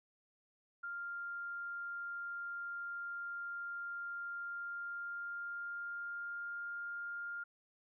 sine tone with pitch glide, 1396.9 to 1405 Hz, F6 to F6, 0 to +10 cents, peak -40 dBFS, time 0.83-7.44 s, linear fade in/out 10 ms, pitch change +10 cents, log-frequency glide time 4.39-6.61 s, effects none

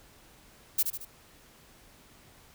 violet noise with echo, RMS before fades -24 dBFS, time 0.78-0.83 s, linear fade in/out 10 ms, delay 74 ms, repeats 3, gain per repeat -6 dB, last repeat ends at 1.052 s, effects pink hiss -57 dBFS RMS until 2.54 s

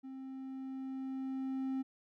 triangle tone with level ramp, 264.8 Hz, C4, 21 cents sharp, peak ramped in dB -42 to -31 dBFS, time 0.03-1.83 s, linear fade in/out 20 ms, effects none

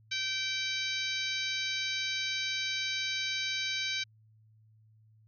harmonic tone, 774 Hz, G5, 22 cents flat, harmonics 2 / 3 / 4 / 5 / 6 / 7 / 8, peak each -40 / -36 / -39 / -36 / -40 / -44 / -44 dBFS, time 0.11-4.04 s, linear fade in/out 10 ms, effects added 109 Hz sine -59 dBFS peak until 5.27 s

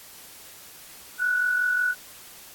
sine tone pair together, 1434.5 / 1480 Hz, F6 / F#6, +46 / 0 cents, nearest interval minor second, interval 54 cents, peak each -31 / -21 dBFS, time 1.18-1.95 s, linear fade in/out 50 ms, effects white hiss -46 dBFS RMS until 2.54 s + AAC 64 kbps

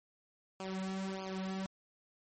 sawtooth tone with flanger, 190.6 Hz, G3, 48 cents flat, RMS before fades -39 dBFS, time 0.6-1.66 s, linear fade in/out 0 ms, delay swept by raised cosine 0.52 to 3.32 ms, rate 1.6 Hz, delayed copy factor -0.9, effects MP3 32 kbps

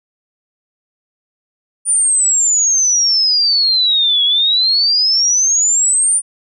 sine exponential two-way sweep, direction down then up, 9397 to 3322 to 9397 Hz, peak -10 dBFS, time 1.85-6.22 s, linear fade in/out 50 ms, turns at 4.24 s, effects none

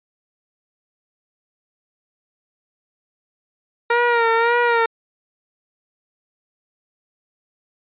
15% pulse tone with vibrato, 467.7 Hz, A#4, 6 cents sharp, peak -8 dBFS, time 3.9-4.86 s, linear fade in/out 5 ms, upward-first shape sine, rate 1.8 Hz, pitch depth 50 cents each way, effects resampled to 8000 Hz

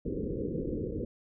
white low-pass noise, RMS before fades -34 dBFS, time 0.05-1.05 s, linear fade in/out 5 ms, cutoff 510 Hz, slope 96 dB/octave, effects none

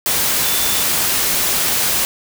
sine tone in noise, 3520 Hz, A7, in tune, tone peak -26 dBFS, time 0.44-0.83 s, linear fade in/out 0 ms, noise white, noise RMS -17 dBFS, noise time 0.06-2.05 s, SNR -12 dB, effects none

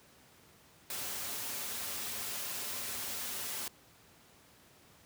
white noise with comb filter, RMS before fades -39 dBFS, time 0.9-3.68 s, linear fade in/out 2 ms, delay 6.2 ms, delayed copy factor -0.55, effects pink hiss -61 dBFS RMS until 5.05 s + high-pass 80 Hz 12 dB/octave

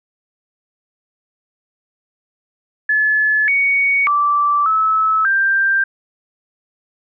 sine tone with pitch steps, 1720 / 2235 / 1166 / 1300 / 1580 Hz, A6 / C#7 / D6 / E6 / G6, -40 / +14 / -13 / -24 / +13 cents, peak -12 dBFS, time 2.89-5.84 s, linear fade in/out 5 ms, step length 590 ms, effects none

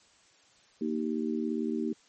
harmonic tone, 77.78 Hz, D#2, in tune, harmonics 3 / 4 / 5, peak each -31 / -33 / -35 dBFS, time 0.81-1.93 s, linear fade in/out 5 ms, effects white hiss -62 dBFS RMS until 2.08 s + MP3 32 kbps

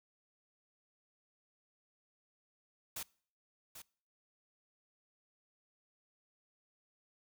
white noise with echo, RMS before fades -42 dBFS, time 2.96-3.03 s, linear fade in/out 5 ms, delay 790 ms, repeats 1, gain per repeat -9 dB, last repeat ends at 3.82 s, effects noise-tail reverb RT60 0.5 s tail -24 dB re dry

